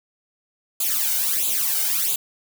blue noise with flanger, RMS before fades -22 dBFS, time 0.8-2.16 s, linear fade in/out 5 ms, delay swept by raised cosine 0.27 to 1.37 ms, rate 1.5 Hz, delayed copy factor +1, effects none

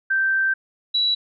sine tone pair in turn, 1562 / 3922 Hz, G6 / B7, -7 / -13 cents, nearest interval octave + major third, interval 1594 cents, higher second, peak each -17 dBFS, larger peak neither, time 0.1-0.54 / 0.94-1.15 s, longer first, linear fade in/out 10 ms, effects none

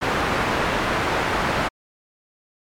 white low-pass noise, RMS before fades -22 dBFS, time 0.01-1.69 s, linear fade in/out 20 ms, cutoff 1500 Hz, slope 12 dB/octave, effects MP3 96 kbps

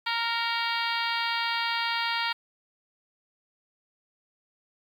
harmonic tone with a mistuned harmonic, 464.7 Hz, A#4, 5 cents flat, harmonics 2 / 3 / 4 / 5 / 6 / 7 / 8 / 9 / 10, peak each -31 / -33 / -34 / -35 / -36 / -36 / -37 / -38 / -38 dBFS, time 0.06-2.33 s, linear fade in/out 10 ms, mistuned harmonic 5, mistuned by -26 cents, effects 9-bit

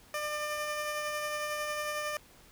15% pulse tone with tremolo, 599 Hz, D5, 34 cents sharp, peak -25 dBFS, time 0.14-2.17 s, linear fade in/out 2 ms, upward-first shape triangle, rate 11 Hz, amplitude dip 30%, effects pink hiss -58 dBFS RMS until 2.51 s

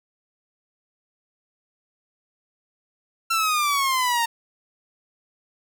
sawtooth exponential sweep, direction down, 1361 to 916 Hz, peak -16 dBFS, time 3.3-4.26 s, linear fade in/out 10 ms, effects none

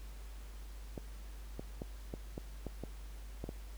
clicks, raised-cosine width 2 ms, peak -27 dBFS, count 9, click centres 0.978 / 1.595 / 1.819 / 2.139 / 2.379 / 2.667 / 2.837 / 3.441 / 3.491 s, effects added 50 Hz sine -45 dBFS peak until 3.77 s + pink hiss -59 dBFS RMS until 3.77 s

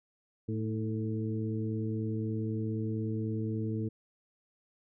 harmonic tone with a mistuned harmonic, 110.4 Hz, A2, 6 cents sharp, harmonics 1 / 2 / 3 / 4, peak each -33 / -36 / -38 / -41 dBFS, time 0.48-3.89 s, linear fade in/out 10 ms, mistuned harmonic 3, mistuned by -34 cents, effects none

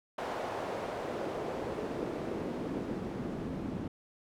pink noise with band-pass filter sweep, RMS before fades -37 dBFS, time 0.18-3.88 s, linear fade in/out 5 ms, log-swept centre 710 to 210 Hz, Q 1.3, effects none

